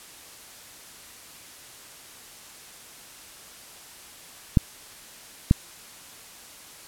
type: clicks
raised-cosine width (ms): 5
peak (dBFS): -3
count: 2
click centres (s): 4.572 / 5.511
effects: white hiss -46 dBFS RMS until 6.87 s + low-pass 12000 Hz 12 dB/octave